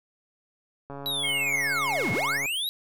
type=click train; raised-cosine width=1 ms; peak=-25 dBFS; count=219; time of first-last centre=0.9-2.457 s; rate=140 Hz
type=linear two-way sweep; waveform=square; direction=down then up; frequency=3951 to 93.5 to 3951 Hz; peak=-27 dBFS; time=1.06-2.69 s; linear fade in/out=0 ms; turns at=2.12 s
type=tone with tremolo; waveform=sine; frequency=2172 Hz; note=C#7; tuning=36 cents flat; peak=-26 dBFS; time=1.23-2.38 s; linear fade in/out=20 ms; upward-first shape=square; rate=17 Hz; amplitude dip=30%
effects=none